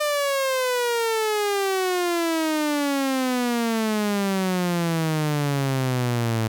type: exponential sweep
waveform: sawtooth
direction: down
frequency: 602 to 110 Hz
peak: -17 dBFS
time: 0-6.48 s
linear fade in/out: 10 ms
effects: none